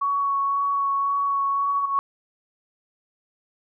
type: tone with vibrato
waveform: sine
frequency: 1116 Hz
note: C#6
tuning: 11 cents sharp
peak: -20 dBFS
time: 0.01-1.86 s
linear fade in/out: 10 ms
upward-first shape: sine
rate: 1.9 Hz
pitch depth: 11 cents each way
type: tone with exponential growth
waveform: sine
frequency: 1108.7 Hz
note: C#6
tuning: in tune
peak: -16 dBFS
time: 1.53-1.99 s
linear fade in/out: 0 ms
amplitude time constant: 100 ms
effects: none